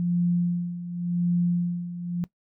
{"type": "tone with tremolo", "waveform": "sine", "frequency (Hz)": 174.61, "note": "F3", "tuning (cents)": 0, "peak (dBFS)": -19, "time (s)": [0, 2.24], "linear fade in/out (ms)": 0, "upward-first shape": "sine", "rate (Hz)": 0.9, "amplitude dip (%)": 75, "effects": ["noise-tail reverb RT60 0.1 s tail -19 dB re dry"]}